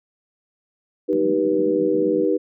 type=chord; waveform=sine; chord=Eb augmented; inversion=none; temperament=just; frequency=311.1 / 388.9 / 486.1 Hz; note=Eb4 / G4 / B4; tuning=0 / -14 / -28 cents; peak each=-21 dBFS; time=1.08-2.38 s; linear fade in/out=20 ms
type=band-pass noise; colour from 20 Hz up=pink; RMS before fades=-33 dBFS; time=1.13-2.25 s; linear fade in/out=0 ms; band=180 to 240 Hz; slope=48 dB/octave
effects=none